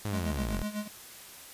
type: linear sweep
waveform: sawtooth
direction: down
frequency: 108.1 to 36.71 Hz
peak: -27 dBFS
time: 0.05-0.63 s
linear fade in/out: 0 ms
type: tone with tremolo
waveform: square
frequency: 209.7 Hz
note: G#3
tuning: 17 cents sharp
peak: -31 dBFS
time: 0.13-0.88 s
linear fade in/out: 5 ms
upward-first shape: sine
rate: 8 Hz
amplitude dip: 80%
effects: white hiss -48 dBFS RMS until 1.53 s + resampled to 32000 Hz